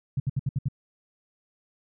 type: tone bursts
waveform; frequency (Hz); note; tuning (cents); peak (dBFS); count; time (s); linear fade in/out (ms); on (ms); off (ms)
sine; 134.1; C3; +43; -22; 6; 0.17-0.685; 5; 30; 67
effects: none